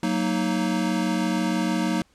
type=chord; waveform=square; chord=D# minor; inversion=first; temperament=equal with one note detuned; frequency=185 / 231.2 / 311.1 Hz; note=F#3 / A#3 / D#4; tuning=0 / -14 / 0 cents; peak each=-27 dBFS; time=0.03-2.02 s; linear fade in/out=2 ms; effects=pink hiss -62 dBFS RMS until 2.14 s + low-pass 9000 Hz 12 dB/octave